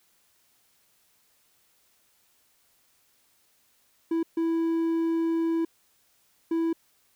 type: tone bursts at uneven times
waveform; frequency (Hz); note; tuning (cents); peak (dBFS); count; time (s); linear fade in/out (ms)
triangle; 329.6; E4; 0; -21; 3; 4.11-4.23 / 4.37-5.65 / 6.51-6.73; 5
effects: white hiss -66 dBFS RMS until 7.15 s